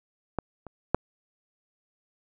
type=clicks; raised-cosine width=1 ms; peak=-13 / -27 / -6 dBFS; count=3; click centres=0.387 / 0.667 / 0.946 s; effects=none